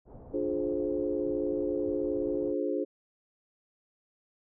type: low-pass noise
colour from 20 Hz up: pink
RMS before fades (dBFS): -48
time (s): 0.05-2.55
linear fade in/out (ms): 50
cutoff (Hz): 760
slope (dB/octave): 24
type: chord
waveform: sine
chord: D half-diminished seventh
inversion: none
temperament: just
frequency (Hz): 293.7 / 352.4 / 422.9 / 528.6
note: D4 / F4 / Ab4 / C5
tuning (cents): 0 / +16 / +31 / +18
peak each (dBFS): -33 / -33 / -33 / -34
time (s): 0.33-2.85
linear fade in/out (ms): 20
effects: none